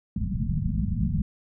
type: low-pass noise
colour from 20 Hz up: white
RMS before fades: -26 dBFS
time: 0.16-1.22 s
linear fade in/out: 5 ms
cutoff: 220 Hz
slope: 96 dB/octave
effects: none